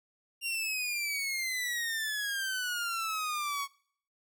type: exponential sweep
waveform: sawtooth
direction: down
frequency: 2794 to 1105 Hz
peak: -28 dBFS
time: 0.41-3.68 s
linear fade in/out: 50 ms
effects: noise-tail reverb RT60 0.6 s tail -23 dB re dry